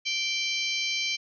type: harmonic tone with a mistuned harmonic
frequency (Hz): 779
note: G5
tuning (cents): -11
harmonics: 3 / 4 / 5 / 6 / 7 / 8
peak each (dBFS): -30 / -32 / -34 / -36 / -37 / -38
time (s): 0.05-1.17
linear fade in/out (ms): 20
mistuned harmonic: 5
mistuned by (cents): +74
effects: none